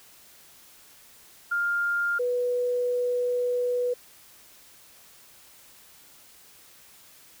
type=tone pair in turn; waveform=sine; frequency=1403 / 491.6 Hz; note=F6 / B4; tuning=+8 / -8 cents; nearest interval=octave + tritone; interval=1816 cents; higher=first; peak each=-23 dBFS; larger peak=neither; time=1.51-2.19 / 2.19-3.94 s; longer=second; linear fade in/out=10 ms; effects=white hiss -53 dBFS RMS until 7.4 s